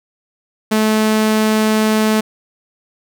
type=tone; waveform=sawtooth; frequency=216.8 Hz; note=A3; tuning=25 cents flat; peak=-8 dBFS; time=0.71-2.21 s; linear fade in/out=10 ms; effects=none